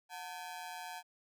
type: ring-modulated tone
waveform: sawtooth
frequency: 811 Hz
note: G#5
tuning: 41 cents flat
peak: -36 dBFS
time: 0.09-1.03 s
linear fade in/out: 50 ms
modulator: 83.6 Hz
effects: none